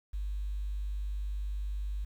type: tone with quantisation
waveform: sine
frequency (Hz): 50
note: G1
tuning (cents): +35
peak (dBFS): -32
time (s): 0.13-2.05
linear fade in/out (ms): 10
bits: 10
effects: none

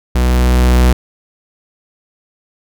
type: tone with level ramp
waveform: 45% pulse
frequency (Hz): 61.9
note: B1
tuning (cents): +5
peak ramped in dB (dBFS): -10 to -6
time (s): 0.15-0.93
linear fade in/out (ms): 5
effects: none

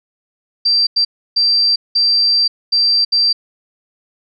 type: tone bursts at uneven times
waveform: sine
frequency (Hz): 4699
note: D8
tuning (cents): 0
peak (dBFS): -10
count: 6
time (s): 0.65-0.87 / 0.96-1.05 / 1.36-1.76 / 1.95-2.48 / 2.72-3.05 / 3.12-3.33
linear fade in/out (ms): 10
effects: none

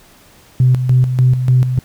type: tone with tremolo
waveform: sine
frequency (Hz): 127.1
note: C3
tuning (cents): -50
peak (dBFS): -6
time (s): 0.6-1.79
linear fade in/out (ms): 2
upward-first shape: square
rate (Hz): 3.4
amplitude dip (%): 60
effects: tanh soft clip ceiling -2 dBFS + pink hiss -46 dBFS RMS until 1.84 s

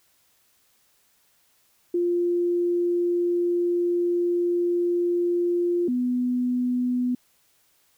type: tone pair in turn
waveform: sine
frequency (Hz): 349.2 / 248.3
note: F4 / B3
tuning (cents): 0 / +9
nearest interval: tritone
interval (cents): 591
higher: first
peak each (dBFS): -20 / -21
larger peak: first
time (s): 1.94-5.88 / 5.88-7.15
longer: first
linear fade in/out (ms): 5
effects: white hiss -64 dBFS RMS until 7.97 s

